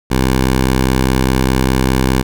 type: tone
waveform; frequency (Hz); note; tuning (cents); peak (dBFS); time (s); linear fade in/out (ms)
10% pulse; 64.9; C2; -13; -3; 0.1-2.23; 20
effects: none